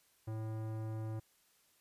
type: tone with tanh clipping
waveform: sine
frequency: 110 Hz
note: A2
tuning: in tune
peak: -40 dBFS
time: 0.27-1.2 s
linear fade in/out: 10 ms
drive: 18 dB
effects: white hiss -71 dBFS RMS until 1.8 s + resampled to 32000 Hz